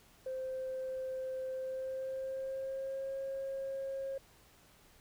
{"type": "tone with pitch glide", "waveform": "sine", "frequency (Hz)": [521, 540.3], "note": ["C5", "C#5"], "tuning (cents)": [-7, -44], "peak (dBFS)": -35, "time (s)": [0.26, 4.18], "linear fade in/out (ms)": 5, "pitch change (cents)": 63, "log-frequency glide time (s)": [1.55, 3.16], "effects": ["tanh soft clip ceiling -33 dBFS", "pink hiss -63 dBFS RMS until 5 s"]}